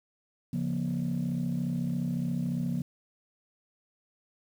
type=tone cluster; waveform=sine; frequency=140.2 / 174.4 / 237.7 Hz; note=C#3 / F3 / A#3; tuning=+20 / -2 / +34 cents; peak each=-32 / -30 / -31 dBFS; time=0.53-2.82 s; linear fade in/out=5 ms; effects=tanh soft clip ceiling -23 dBFS + 9-bit